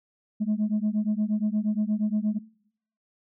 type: beating tone pair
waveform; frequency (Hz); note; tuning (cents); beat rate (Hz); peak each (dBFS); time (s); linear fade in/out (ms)
sine; 208.3 / 216.8; G#3 / A3; +5 / -25; 8.5; -24; 0.4-2.39; 20
effects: noise-tail reverb RT60 0.7 s tail -23 dB re dry + tanh soft clip ceiling -19 dBFS